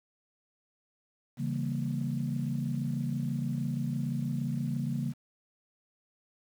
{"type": "chord", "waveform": "sine", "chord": "C# diminished seventh", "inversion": "none", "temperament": "equal", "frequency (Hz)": [138.59, 164.81, 196, 233.1], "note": ["C#3", "E3", "G3", "Bb3"], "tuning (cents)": [0, 0, 0, 0], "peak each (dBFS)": [-32, -36, -38, -34], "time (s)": [1.37, 5.14], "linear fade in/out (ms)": 50, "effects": ["tanh soft clip ceiling -20 dBFS", "9-bit"]}